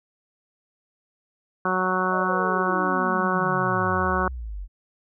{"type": "harmonic tone", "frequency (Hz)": 185, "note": "F#3", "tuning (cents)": 0, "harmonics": [1, 2, 3, 4, 5, 6, 7, 8], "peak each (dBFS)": [-29, -29, -31, -31, -31, -26, -29, -28], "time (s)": [1.65, 4.28], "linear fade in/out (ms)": 2}
{"type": "exponential sweep", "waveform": "sine", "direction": "down", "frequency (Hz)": [659.3, 43.79], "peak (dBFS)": -30, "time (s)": [2.1, 4.68], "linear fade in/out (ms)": 50}
{"effects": []}